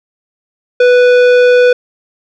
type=tone with tanh clipping; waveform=sine; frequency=493.9 Hz; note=B4; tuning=in tune; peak=-6 dBFS; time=0.8-1.73 s; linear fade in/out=5 ms; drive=14 dB; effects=none